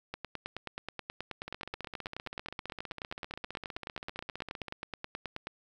two click trains, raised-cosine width 0.3 ms, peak -24 / -21 dBFS, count 50 / 51, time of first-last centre 1.48-4.683 / 0.14-5.47 s, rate 15.3 / 9.38 Hz, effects 10-bit

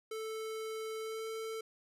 square tone with pitch glide, 440 to 444.3 Hz, A4 to A4, 0 to +17 cents, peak -39 dBFS, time 0.11-1.61 s, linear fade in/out 5 ms, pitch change +17 cents, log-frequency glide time 1-1.26 s, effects resampled to 32000 Hz

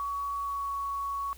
sine tone with pitch glide, 1126 to 1116.3 Hz, C#6 to C#6, +27 to +12 cents, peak -30 dBFS, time 0-1.33 s, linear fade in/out 0 ms, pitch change -15 cents, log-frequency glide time 0.36-0.72 s, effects added 60 Hz sine -49 dBFS peak until 1.37 s + white hiss -55 dBFS RMS until 1.37 s

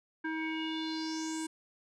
square tone with low-pass filter sweep, 318.3 Hz, D#4, 39 cents sharp, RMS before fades -36 dBFS, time 0.24-1.47 s, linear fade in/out 10 ms, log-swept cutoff 1700 to 8800 Hz, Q 5.4, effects none

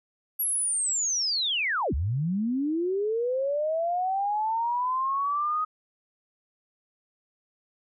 sine linear two-way sweep, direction down then up, 11600 to 61.7 to 1259 Hz, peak -24 dBFS, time 0.39-5.65 s, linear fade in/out 10 ms, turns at 1.94 s, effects none

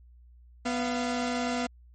sawtooth tone pair together, 246.9 / 688.3 Hz, B3 / F5, 0 / -25 cents, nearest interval octave + tritone, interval 1775 cents, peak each -25 / -29 dBFS, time 0.65-1.67 s, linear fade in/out 10 ms, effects added 60 Hz sine -51 dBFS peak until 1.94 s + MP3 32 kbps

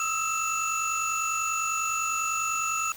sine tone cluster, 1268 / 1318 / 2663 / 6800 Hz, D#6 / E6 / E7 / G#8, +32 / -1 / +17 / +40 cents, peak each -30 dBFS, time 0-2.92 s, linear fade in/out 2 ms, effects tanh soft clip ceiling -20 dBFS + white hiss -45 dBFS RMS until 2.96 s

